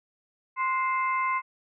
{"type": "harmonic tone with a mistuned harmonic", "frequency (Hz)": 523.3, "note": "C5", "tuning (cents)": 0, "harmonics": [2, 3, 4, 5], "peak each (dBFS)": [-25, -40, -30, -43], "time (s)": [0.56, 1.42], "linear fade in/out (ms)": 50, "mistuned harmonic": 3, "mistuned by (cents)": -130, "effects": []}